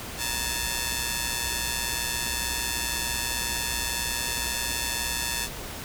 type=ring-modulated tone; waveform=5% pulse; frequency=880 Hz; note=A5; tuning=in tune; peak=-12 dBFS; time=0.17-5.49 s; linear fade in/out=50 ms; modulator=819 Hz; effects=pink hiss -37 dBFS RMS until 5.84 s